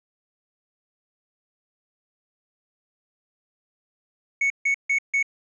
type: tone bursts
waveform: triangle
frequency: 2217 Hz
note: C#7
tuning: in tune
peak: -17 dBFS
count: 4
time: 4.41-5.228 s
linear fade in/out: 5 ms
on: 92 ms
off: 150 ms
effects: resampled to 16000 Hz